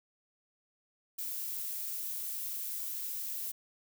violet noise, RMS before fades -38 dBFS, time 1.18-3.52 s, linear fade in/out 10 ms, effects none

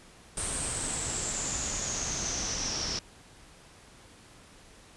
pink noise with low-pass filter sweep, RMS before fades -33 dBFS, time 0.37-2.99 s, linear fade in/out 2 ms, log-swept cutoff 8900 to 5400 Hz, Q 9.8, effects pink hiss -54 dBFS RMS until 4.96 s + resampled to 24000 Hz

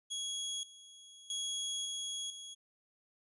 25% pulse tone with level steps, 3326 Hz, G#7, 2 cents sharp, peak -33 / -50 / -32 / -34 / -42 dBFS, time 0.1-2.55 s, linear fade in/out 20 ms, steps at 0.63 / 1.3 / 1.85 / 2.3 s, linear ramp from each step 2 ms, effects resampled to 24000 Hz

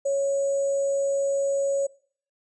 sine tone with sample-and-hold, 554.4 Hz, C#5, in tune, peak -21 dBFS, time 0.05-1.87 s, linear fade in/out 10 ms, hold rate 7350 Hz, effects noise-tail reverb RT60 0.5 s tail -21 dB re dry + resampled to 22050 Hz

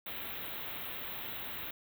white band-stop noise, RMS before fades -41 dBFS, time 0.06-1.71 s, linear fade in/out 5 ms, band 3900 to 13000 Hz, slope 96 dB/octave, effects none

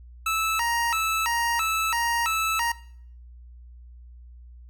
25% pulse tone with vibrato, 1108.7 Hz, C#6, in tune, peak -19 dBFS, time 0.26-2.72 s, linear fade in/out 5 ms, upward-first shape square, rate 1.5 Hz, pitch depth 290 cents each way, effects noise-tail reverb RT60 0.6 s tail -20 dB re dry + added 60 Hz sine -43 dBFS peak until 4.69 s

